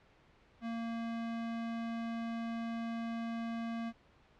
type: tone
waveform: square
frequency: 230 Hz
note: A#3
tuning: 23 cents flat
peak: -37 dBFS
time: 0.61-3.93 s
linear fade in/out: 50 ms
effects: pink hiss -65 dBFS RMS until 4.39 s + low-pass 3000 Hz 12 dB/octave